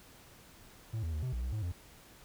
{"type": "tone with pitch steps", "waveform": "triangle", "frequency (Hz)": [111.3, 81.1, 76.8, 127.7, 59.8, 63, 107.7, 87.4], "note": ["A2", "E2", "D#2", "C3", "A#1", "B1", "A2", "F2"], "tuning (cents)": [20, -28, -22, -42, 45, 35, -37, 2], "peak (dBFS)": -31, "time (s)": [0.93, 1.722], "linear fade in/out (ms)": 10, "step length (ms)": 99, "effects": ["pink hiss -57 dBFS RMS until 2.24 s"]}